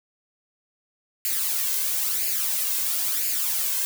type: noise with flanger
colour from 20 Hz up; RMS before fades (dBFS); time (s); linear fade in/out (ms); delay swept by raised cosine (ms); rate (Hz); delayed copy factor
blue; -25; 1.25-3.85; 0; 0.42 to 1.92; 0.99; +0.6
effects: none